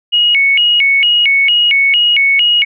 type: tone with vibrato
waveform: sine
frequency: 2529 Hz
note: D#7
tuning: 28 cents sharp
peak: -7 dBFS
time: 0.12-2.65 s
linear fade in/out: 20 ms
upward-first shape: square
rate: 2.2 Hz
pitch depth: 230 cents each way
effects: none